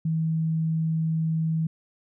sine tone, 160.8 Hz, E3, 43 cents flat, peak -22 dBFS, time 0.05-1.67 s, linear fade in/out 5 ms, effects none

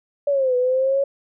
sine exponential two-way sweep, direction down then up, 580 to 493.9 to 558 Hz, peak -16 dBFS, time 0.27-1.04 s, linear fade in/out 5 ms, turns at 0.56 s, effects none

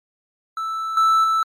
triangle tone with level steps, 1318.5 Hz, E6, in tune, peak -21 / -11 / -14 dBFS, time 0.57-1.43 s, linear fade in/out 2 ms, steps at 0.97 / 1.24 s, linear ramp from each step 2 ms, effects MP3 64 kbps

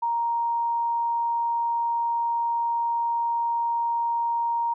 sine tone, 935 Hz, A#5, 5 cents sharp, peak -22 dBFS, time 0.02-4.74 s, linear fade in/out 10 ms, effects none

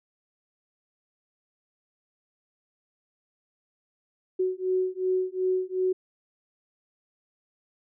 sine beating tone pair, 370 / 372.7 Hz, F#4 / F#4, 0 / +13 cents, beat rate 2.7 Hz, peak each -27 dBFS, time 4.39-5.93 s, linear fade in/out 10 ms, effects none

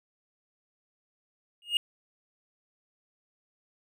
triangle tone with exponential growth, 2853 Hz, F7, 36 cents sharp, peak -17 dBFS, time 1.62-1.77 s, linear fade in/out 1 ms, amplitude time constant 31 ms, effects none

